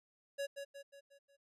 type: tone with echo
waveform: square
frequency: 560 Hz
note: C#5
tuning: 18 cents sharp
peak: -37 dBFS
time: 0.38-0.47 s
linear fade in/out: 20 ms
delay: 180 ms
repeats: 5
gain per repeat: -6 dB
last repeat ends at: 1.37 s
effects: low-pass 12000 Hz 12 dB/octave